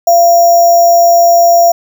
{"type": "tone with sample-and-hold", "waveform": "sine", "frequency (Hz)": 686, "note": "F5", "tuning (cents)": -31, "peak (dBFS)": -3, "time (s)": [0.07, 1.72], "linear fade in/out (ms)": 5, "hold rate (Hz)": 6300, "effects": []}